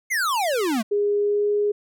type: exponential sweep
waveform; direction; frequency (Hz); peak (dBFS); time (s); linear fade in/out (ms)
square; down; 2191 to 207.7; -21; 0.1-0.83; 20
type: tone with pitch glide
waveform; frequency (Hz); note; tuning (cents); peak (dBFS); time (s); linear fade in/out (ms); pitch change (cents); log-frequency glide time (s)
sine; 410.3 to 413.6; G#4 to G#4; -21 to -7; -18; 0.91-1.72; 10; +14; 1.19-1.49
effects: none